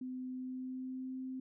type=tone with pitch glide; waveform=sine; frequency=255.5 to 259.7 Hz; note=C4 to C4; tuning=-41 to -13 cents; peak=-39 dBFS; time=0.01-1.4 s; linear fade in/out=5 ms; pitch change=+28 cents; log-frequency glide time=0.29-1.17 s; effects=none